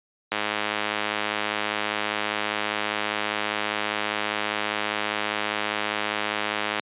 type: click train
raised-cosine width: 0.3 ms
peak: -8 dBFS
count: 681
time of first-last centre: 0.32-6.796 s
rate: 105 Hz
effects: high-pass 200 Hz 12 dB/octave + resampled to 8000 Hz